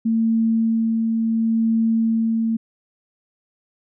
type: tone with tremolo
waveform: sine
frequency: 225.6 Hz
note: A3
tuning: 44 cents sharp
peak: -15 dBFS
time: 0.05-2.57 s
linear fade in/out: 10 ms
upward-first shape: sine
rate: 0.71 Hz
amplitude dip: 25%
effects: none